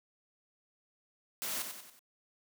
white noise with echo, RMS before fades -37 dBFS, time 1.42-1.62 s, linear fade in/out 0 ms, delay 93 ms, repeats 4, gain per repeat -6 dB, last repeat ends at 1.992 s, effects high-pass 150 Hz 12 dB/octave

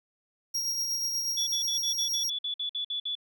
45% pulse tone with tremolo, 5610 Hz, F8, 7 cents sharp, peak -27 dBFS, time 0.54-2.3 s, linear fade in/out 10 ms, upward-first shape sine, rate 8.3 Hz, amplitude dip 35%
sine tone bursts, 3444 Hz, A7, 38 cents flat, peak -29 dBFS, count 12, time 1.37-3.153 s, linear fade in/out 5 ms, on 100 ms, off 53 ms
effects none

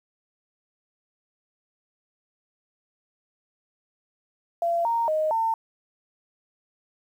sine tone with pitch steps, 682 / 927 / 622 / 900 Hz, F5 / A#5 / D#5 / A5, -41 / -10 / -1 / +39 cents, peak -21 dBFS, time 4.62-5.54 s, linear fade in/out 2 ms, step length 230 ms, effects 9-bit

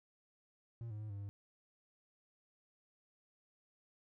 triangle tone with pitch steps, 116.2 / 105.9 / 107.4 / 100 / 100.6 Hz, A#2 / G#2 / A2 / G2 / G2, -5 / +34 / -41 / +35 / +45 cents, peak -40 dBFS, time 0.81-1.29 s, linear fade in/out 0 ms, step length 96 ms, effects none

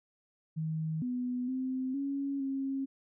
sine tone with pitch steps, 158.4 / 248.4 / 259.3 / 277.7 / 270.6 Hz, D#3 / B3 / C4 / C#4 / C#4, +31 / +10 / -15 / +3 / -42 cents, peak -31 dBFS, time 0.56-2.86 s, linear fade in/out 20 ms, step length 460 ms, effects none

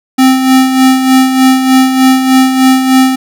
square tone with tremolo, 261.3 Hz, C4, 2 cents flat, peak -3 dBFS, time 0.18-3.16 s, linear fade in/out 10 ms, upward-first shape sine, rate 3.3 Hz, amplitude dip 55%, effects none

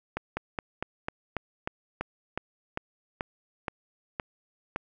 slowing click train, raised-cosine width 0.5 ms, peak -15 dBFS, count 14, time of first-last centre 0.17-4.761 s, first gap 200 ms, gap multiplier 1.09, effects none

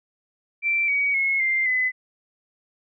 sine tone with pitch steps, 2345 / 2259 / 2175 / 2095 / 2018 Hz, D7 / C#7 / C#7 / C7 / B6, -3 / +32 / -33 / +2 / +37 cents, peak -19 dBFS, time 0.62-1.92 s, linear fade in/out 50 ms, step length 260 ms, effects none

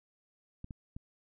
clicks, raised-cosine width 5 ms, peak -30 dBFS, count 3, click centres 0.644 / 0.708 / 0.965 s, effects none

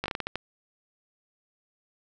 slowing click train, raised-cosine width 0.3 ms, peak -14 dBFS, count 8, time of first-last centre 0.04-0.356 s, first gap 18 ms, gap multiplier 1.3, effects none

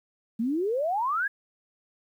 sine exponential sweep, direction up, 215.5 to 1708 Hz, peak -24 dBFS, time 0.39-1.28 s, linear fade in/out 10 ms, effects 10-bit

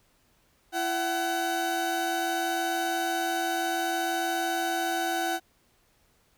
30% pulse tone pair together, 336.4 / 753.4 Hz, E4 / F#5, +35 / +31 cents, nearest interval octave + major second, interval 1396 cents, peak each -29 / -25 dBFS, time 0.72-5.4 s, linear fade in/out 50 ms, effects pink hiss -66 dBFS RMS until 6.37 s

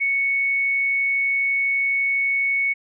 sine tone, 2217 Hz, C#7, in tune, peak -18 dBFS, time 0-2.74 s, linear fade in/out 20 ms, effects none

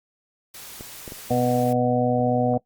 white noise, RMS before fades -40 dBFS, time 0.54-1.73 s, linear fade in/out 5 ms
clicks, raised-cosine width 2 ms, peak -23 dBFS, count 5, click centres 0.809 / 1.078 / 1.121 / 1.308 / 2.194 s
harmonic tone, 123.47 Hz, B2, in tune, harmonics 1 / 2 / 4 / 5 / 6, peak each -26 / -23 / -24 / -26 / -24 dBFS, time 1.3-2.58 s, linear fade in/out 10 ms
effects noise-tail reverb RT60 0.1 s tail -20 dB re dry + Opus 48 kbps

